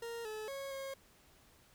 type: tone with pitch steps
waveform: 40% pulse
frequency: 465.5 / 431.3 / 549 / 542 Hz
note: A#4 / A4 / C#5 / C#5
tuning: -2 / -35 / -17 / -39 cents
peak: -40 dBFS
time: 0.02-0.94 s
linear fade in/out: 5 ms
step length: 230 ms
effects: pink hiss -65 dBFS RMS until 1.74 s